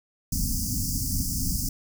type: band-stop noise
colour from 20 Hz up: pink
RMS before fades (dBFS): -27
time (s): 0.32-1.69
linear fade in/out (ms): 5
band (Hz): 280 to 4800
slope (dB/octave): 96
effects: none